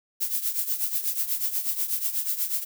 violet noise with tremolo, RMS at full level -24 dBFS, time 0.2-2.65 s, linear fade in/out 20 ms, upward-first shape triangle, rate 8.2 Hz, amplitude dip 80%, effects none

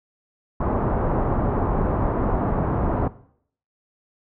pink low-pass noise, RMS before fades -22 dBFS, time 0.6-3.08 s, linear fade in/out 5 ms, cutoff 1100 Hz, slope 24 dB/octave, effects noise-tail reverb RT60 0.6 s tail -17 dB re dry

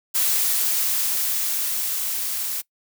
blue noise with level ramp, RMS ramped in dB -20 to -27 dBFS, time 0.14-2.62 s, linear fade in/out 20 ms, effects noise-tail reverb RT60 0.1 s tail -21 dB re dry

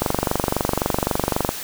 click train, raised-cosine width 1 ms, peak -4 dBFS, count 36, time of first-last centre 0.02-1.491 s, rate 23.8 Hz, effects white hiss -31 dBFS RMS until 1.63 s

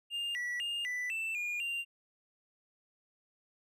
triangle tone with pitch steps, 2809 / 1947 / 2822 / 1983 / 2660 / 2429 / 2781 Hz, F7 / B6 / F7 / B6 / E7 / D#7 / F7, +9 / -25 / +17 / +7 / +15 / -42 / -8 cents, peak -32 dBFS, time 0.1-1.85 s, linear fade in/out 50 ms, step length 250 ms, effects none

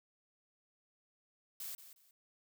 blue noise with echo, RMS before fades -44 dBFS, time 1.6-1.75 s, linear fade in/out 2 ms, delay 180 ms, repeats 2, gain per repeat -12 dB, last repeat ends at 2.11 s, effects none

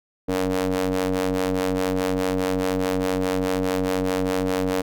sawtooth ring-modulated tone, 92.9 Hz, F#2, 7 cents sharp, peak -14 dBFS, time 0.28-4.82 s, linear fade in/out 10 ms, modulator 374 Hz, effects none

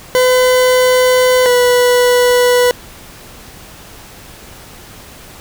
40% pulse tone pair in turn, 506 / 491.9 Hz, B4 / B4, +42 / -7 cents, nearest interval unison, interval 49 cents, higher first, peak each -7 dBFS, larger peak neither, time 0.15-1.46 / 1.46-2.71 s, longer first, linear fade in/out 0 ms, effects pink hiss -36 dBFS RMS until 5.4 s

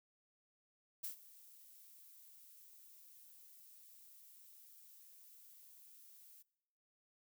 violet noise with ADSR envelope, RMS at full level -42 dBFS, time 1.03-6.43 s, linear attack 13 ms, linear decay 110 ms, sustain -19 dB, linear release 16 ms, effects noise-tail reverb RT60 0.9 s tail -23 dB re dry

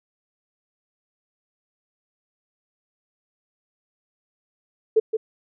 sine tone with echo, 440 Hz, A4, in tune, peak -12 dBFS, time 4.96-5 s, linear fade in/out 10 ms, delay 170 ms, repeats 1, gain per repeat -7 dB, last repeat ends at 5.17 s, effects none

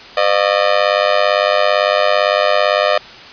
sawtooth tone with amplitude modulation, 607 Hz, D#5, 43 cents flat, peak -3 dBFS, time 0.17-2.98 s, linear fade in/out 5 ms, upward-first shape sine, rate 97.8 Hz, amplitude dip 100%, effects white hiss -35 dBFS RMS until 3.32 s + resampled to 11025 Hz

